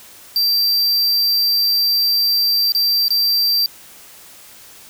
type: tone with dropouts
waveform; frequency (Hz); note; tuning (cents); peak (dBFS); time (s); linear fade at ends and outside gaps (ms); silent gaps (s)
square; 4699; D8; 0; -14; 0.36-3.66; 1; 2.721-2.749 / 3.082-3.105
effects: white hiss -42 dBFS RMS until 4.89 s